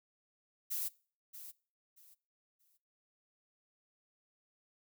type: noise with echo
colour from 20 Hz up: violet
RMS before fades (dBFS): -37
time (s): 0.7-0.89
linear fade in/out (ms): 20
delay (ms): 630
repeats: 3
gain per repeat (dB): -12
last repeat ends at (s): 2.78
effects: noise-tail reverb RT60 0.4 s tail -22 dB re dry